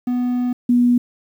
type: tone pair in turn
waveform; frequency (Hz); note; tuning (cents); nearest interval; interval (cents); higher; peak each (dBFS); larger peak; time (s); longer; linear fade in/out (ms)
triangle / sine; 246.9 / 243.4; B3 / B3; 0 / -25; unison; 25; first; -15 / -11; second; 0.07-0.53 / 0.69-0.98; first; 5
effects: 8-bit